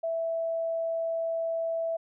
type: tone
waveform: sine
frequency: 659.3 Hz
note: E5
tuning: in tune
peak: -27 dBFS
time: 0.03-1.97 s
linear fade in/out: 10 ms
effects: none